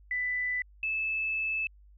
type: tone pair in turn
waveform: sine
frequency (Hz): 1990 / 2617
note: B6 / E7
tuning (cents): +13 / -13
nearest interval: perfect fourth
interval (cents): 474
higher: second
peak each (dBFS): -28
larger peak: neither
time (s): 0.11-0.62 / 0.83-1.67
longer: second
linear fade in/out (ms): 2
effects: added 50 Hz sine -53 dBFS peak until 1.97 s